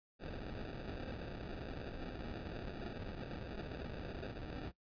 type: noise with sample-and-hold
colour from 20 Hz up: pink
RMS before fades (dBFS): -45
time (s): 0.19-4.72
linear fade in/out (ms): 50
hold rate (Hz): 1050
effects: noise-tail reverb RT60 0.1 s tail -18 dB re dry + resampled to 11025 Hz

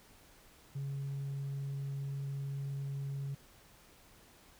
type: tone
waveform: sine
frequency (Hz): 138.59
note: C#3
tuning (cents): 0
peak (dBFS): -34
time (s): 0.75-3.35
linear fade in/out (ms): 10
effects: tanh soft clip ceiling -34 dBFS + pink hiss -61 dBFS RMS until 4.59 s

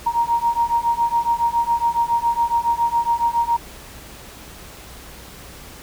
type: beating tone pair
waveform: sine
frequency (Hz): 932.3 / 939.5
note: A#5 / A#5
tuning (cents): 0 / +13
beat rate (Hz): 7.2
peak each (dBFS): -20 / -19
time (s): 0.06-3.57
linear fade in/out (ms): 10
effects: added 60 Hz sine -46 dBFS peak until 5.82 s + pink hiss -40 dBFS RMS until 5.82 s

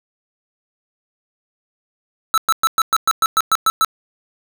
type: tone bursts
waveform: square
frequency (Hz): 1315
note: E6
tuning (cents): -5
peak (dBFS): -12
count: 11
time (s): 2.34-3.847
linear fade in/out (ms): 0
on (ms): 37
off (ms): 110
effects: none

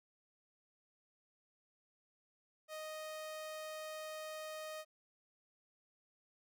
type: tone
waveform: sawtooth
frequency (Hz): 622.3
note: D#5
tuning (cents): 0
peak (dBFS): -40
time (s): 2.68-4.85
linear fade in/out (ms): 50
effects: none

